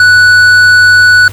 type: tone with tanh clipping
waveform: triangle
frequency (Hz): 1480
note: F#6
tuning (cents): 0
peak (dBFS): -3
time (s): 0-1.28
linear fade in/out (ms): 2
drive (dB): 13
effects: added 98 Hz sine -23 dBFS peak until 1.32 s + pink hiss -31 dBFS RMS until 1.32 s